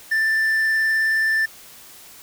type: tone with vibrato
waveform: triangle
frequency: 1773 Hz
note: A6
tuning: 13 cents sharp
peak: -15 dBFS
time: 0.11-1.46 s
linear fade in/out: 10 ms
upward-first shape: triangle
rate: 19 Hz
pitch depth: 12 cents each way
effects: white hiss -44 dBFS RMS until 2.22 s